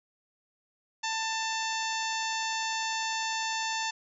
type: harmonic tone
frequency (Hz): 890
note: A5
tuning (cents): +20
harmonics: 1 / 2 / 3 / 4 / 5 / 6 / 7 / 8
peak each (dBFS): -33 / -36 / -38 / -39 / -40 / -41 / -41 / -42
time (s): 1.03-3.91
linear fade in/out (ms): 10
effects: none